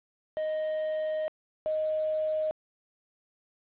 triangle / sine tone pair in turn, 622.3 / 622.3 Hz, D#5 / D#5, 0 / 0 cents, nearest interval unison, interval 0 cents, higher neither, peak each -26 dBFS, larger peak neither, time 0.37-1.28 / 1.66-2.51 s, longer first, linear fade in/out 0 ms, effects resampled to 8000 Hz + 9-bit

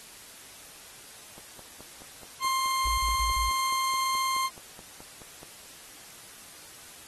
click train, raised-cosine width 1 ms, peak -33 dBFS, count 20, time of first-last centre 1.38-5.431 s, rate 4.69 Hz
40% pulse tone, 1056 Hz, C6, 16 cents sharp, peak -25 dBFS, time 2.4-4.5 s, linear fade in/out 50 ms
sine tone bursts, 56.8 Hz, A#1, 44 cents flat, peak -29 dBFS, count 4, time 2.85-3.493 s, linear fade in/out 5 ms, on 130 ms, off 41 ms
effects white hiss -48 dBFS RMS until 7.07 s + AAC 32 kbps

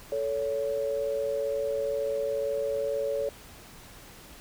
sine tone pair together, 440 / 562.1 Hz, A4 / C#5, 0 / +24 cents, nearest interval major third, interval 424 cents, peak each -31 / -28 dBFS, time 0.12-3.29 s, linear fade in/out 2 ms, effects pink hiss -49 dBFS RMS until 4.4 s

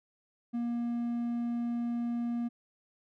triangle tone, 237 Hz, A#3, 29 cents sharp, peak -28 dBFS, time 0.53-2.49 s, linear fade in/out 20 ms, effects none

